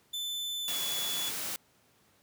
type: tone with pitch glide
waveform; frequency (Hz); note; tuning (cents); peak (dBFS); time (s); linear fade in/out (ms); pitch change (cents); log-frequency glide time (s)
40% pulse; 3520 to 3424; A7 to A7; 0 to -48; -32; 0.13-1.3; 10; -48; 0.64-0.73
type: noise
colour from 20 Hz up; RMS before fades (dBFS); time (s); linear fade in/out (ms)
white; -36; 0.68-1.56; 0
effects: pink hiss -66 dBFS RMS until 2.22 s + high-pass 100 Hz 12 dB/octave